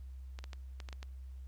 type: clicks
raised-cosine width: 0.2 ms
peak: -29 dBFS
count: 7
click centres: 0.389 / 0.441 / 0.532 / 0.802 / 0.888 / 0.928 / 1.029 s
effects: added 65 Hz sine -44 dBFS peak until 1.47 s + pink hiss -73 dBFS RMS until 1.47 s